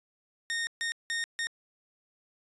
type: tone bursts at uneven times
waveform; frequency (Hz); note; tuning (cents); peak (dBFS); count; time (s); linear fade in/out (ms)
sawtooth; 1844; A#6; -19; -26; 4; 0.5-0.67 / 0.81-0.92 / 1.1-1.24 / 1.39-1.47; 0
effects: resampled to 22050 Hz